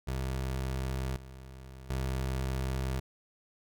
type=tone with level steps; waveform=25% pulse; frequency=65.41 Hz; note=C2; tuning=in tune; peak=-28 / -42 / -27 dBFS; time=0.07-3 s; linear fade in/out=10 ms; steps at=1.16 / 1.9 s; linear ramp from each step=2 ms; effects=none